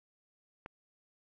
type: click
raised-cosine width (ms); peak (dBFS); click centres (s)
0.5; -28; 0.661
effects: none